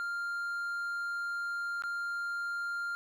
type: tone with dropouts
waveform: triangle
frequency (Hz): 1396.9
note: F6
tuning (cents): 0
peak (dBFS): -31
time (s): 0-2.95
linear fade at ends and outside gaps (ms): 0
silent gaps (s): 1.822-1.837
effects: none